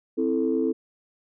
sine chord, A minor, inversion first, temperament equal, 261.6 / 329.6 / 440 Hz, C4 / E4 / A4, 0 / 0 / 0 cents, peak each -25 dBFS, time 0.17-0.73 s, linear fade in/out 20 ms, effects tanh soft clip ceiling -12 dBFS

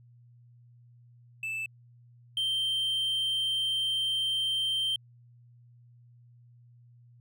triangle tone pair in turn, 2637 / 3136 Hz, E7 / G7, 0 / 0 cents, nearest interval minor third, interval 300 cents, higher second, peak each -30 / -25 dBFS, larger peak second, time 1.43-1.66 / 2.37-4.96 s, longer second, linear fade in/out 2 ms, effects added 120 Hz sine -54 dBFS peak until 7.2 s

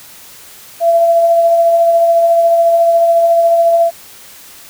sine tone with tremolo, 674 Hz, E5, 38 cents sharp, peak -5 dBFS, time 0.8-3.91 s, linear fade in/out 50 ms, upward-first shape triangle, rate 14 Hz, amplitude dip 35%, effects white hiss -37 dBFS RMS until 4.69 s

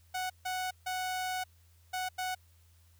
sawtooth tone bursts at uneven times, 740 Hz, F#5, in tune, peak -29 dBFS, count 5, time 0.14-0.3 / 0.45-0.71 / 0.86-1.44 / 1.93-2.09 / 2.18-2.35 s, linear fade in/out 10 ms, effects added 84 Hz sine -60 dBFS peak until 2.99 s + white hiss -69 dBFS RMS until 2.99 s

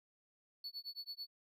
triangle tone with tremolo, 4435 Hz, C#8, in tune, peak -40 dBFS, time 0.64-1.27 s, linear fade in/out 2 ms, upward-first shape sine, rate 9.1 Hz, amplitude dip 100%, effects none

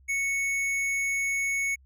sine tone with hard clipping, 2213 Hz, C#7, 3 cents flat, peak -27 dBFS, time 0.08-1.76 s, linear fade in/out 20 ms, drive 11 dB, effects added 66 Hz sine -54 dBFS peak until 1.85 s

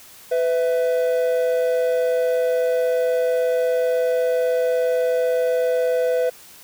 triangle tone pair together, 501 / 657.3 Hz, B4 / E5, +25 / -5 cents, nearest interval perfect fourth, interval 470 cents, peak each -16 / -22 dBFS, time 0.31-6.3 s, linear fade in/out 10 ms, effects white hiss -45 dBFS RMS until 6.63 s

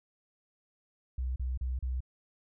sine tone bursts, 63.4 Hz, B1, 46 cents sharp, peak -30 dBFS, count 4, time 1.18-2.005 s, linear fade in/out 5 ms, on 180 ms, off 35 ms, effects none

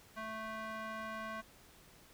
square tone with band-pass filter, 220 Hz, A3, in tune, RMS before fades -43 dBFS, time 0.16-1.42 s, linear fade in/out 20 ms, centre 1300 Hz, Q 1.6, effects pink hiss -61 dBFS RMS until 2.13 s

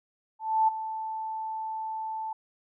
sine tone with ADSR envelope, 880 Hz, A5, in tune, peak -18 dBFS, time 0.39-2.33 s, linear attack 290 ms, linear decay 12 ms, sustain -13 dB, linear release 4 ms, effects none

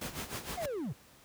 pink noise with tremolo, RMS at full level -37 dBFS, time 0.01-0.66 s, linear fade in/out 5 ms, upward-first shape sine, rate 6.5 Hz, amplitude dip 75%
triangle linear sweep, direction down, 740 to 105.1 Hz, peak -32 dBFS, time 0.57-0.93 s, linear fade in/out 10 ms
effects pink hiss -59 dBFS RMS until 1.24 s + high-pass 60 Hz 12 dB/octave

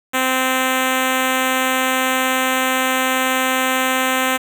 5% pulse tone with notch filter, 259.4 Hz, C4, 15 cents flat, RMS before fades -18 dBFS, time 0.13-4.38 s, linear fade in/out 20 ms, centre 4600 Hz, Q 1.6, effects 7-bit

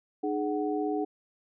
sine tone cluster, 303.7 / 419.3 / 743 Hz, D#4 / G#4 / F#5, -42 / +17 / +7 cents, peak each -30 / -31 / -34 dBFS, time 0.23-1.05 s, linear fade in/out 10 ms, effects none

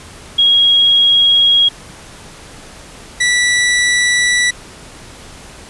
sine / sawtooth tone pair in turn, 3294 / 1958.6 Hz, G#7 / B6, -15 / -15 cents, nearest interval major sixth, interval 900 cents, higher first, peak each -7 dBFS, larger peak neither, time 0.38-1.69 / 3.2-4.51 s, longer neither, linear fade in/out 10 ms, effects pink hiss -36 dBFS RMS until 5.69 s + resampled to 24000 Hz

